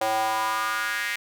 square tone with high-pass filter sweep, 110 Hz, A2, in tune, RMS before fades -26 dBFS, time 0.01-1.16 s, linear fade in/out 5 ms, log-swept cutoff 640 to 2000 Hz, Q 3.9, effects none

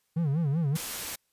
triangle tone with vibrato, 152.7 Hz, D#3, 32 cents flat, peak -22 dBFS, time 0.16-0.77 s, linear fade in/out 10 ms, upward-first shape sine, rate 5.2 Hz, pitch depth 200 cents each way
white noise, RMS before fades -35 dBFS, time 0.75-1.16 s, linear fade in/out 10 ms
effects white hiss -74 dBFS RMS until 1.32 s + resampled to 32000 Hz

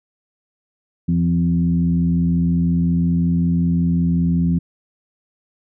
sine tone with frequency modulation, 170.8 Hz, F3, 38 cents flat, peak -14 dBFS, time 1.08-4.59 s, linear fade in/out 10 ms, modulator 85.5 Hz, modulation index 0.75, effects none

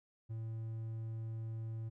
triangle tone, 112.5 Hz, A2, 39 cents sharp, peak -37 dBFS, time 0.29-1.9 s, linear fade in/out 20 ms, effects none

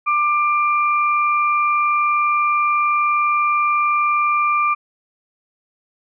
sine tone pair together, 1187 / 2374 Hz, D6 / D7, +18 / +18 cents, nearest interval octave, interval 1200 cents, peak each -15 / -22 dBFS, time 0.06-4.75 s, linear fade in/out 20 ms, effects none

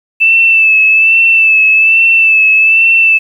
sine tone with vibrato, 2640 Hz, E7, 2 cents sharp, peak -4 dBFS, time 0.2-3.19 s, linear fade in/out 20 ms, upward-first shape sine, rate 1.2 Hz, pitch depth 34 cents each way, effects 7-bit

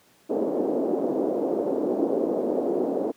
pink band-pass noise, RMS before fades -25 dBFS, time 0.29-3.12 s, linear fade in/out 20 ms, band 280 to 550 Hz, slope 24 dB/octave, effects pink hiss -59 dBFS RMS until 3.16 s + high-pass 150 Hz 12 dB/octave

